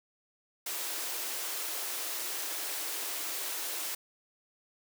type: high-pass noise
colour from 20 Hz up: white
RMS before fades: -36 dBFS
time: 0.66-3.95 s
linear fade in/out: 5 ms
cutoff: 290 Hz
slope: 96 dB/octave
effects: none